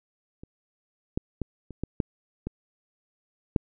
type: clicks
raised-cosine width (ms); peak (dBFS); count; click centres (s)
3; -29 / -13 / -16 / -27 / -16 / -11 / -18 / -8; 8; 0.435 / 1.175 / 1.417 / 1.707 / 1.836 / 2.002 / 2.47 / 3.562
effects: none